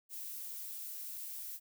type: noise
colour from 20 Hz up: violet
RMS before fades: -44 dBFS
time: 0.09-1.6 s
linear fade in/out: 50 ms
effects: none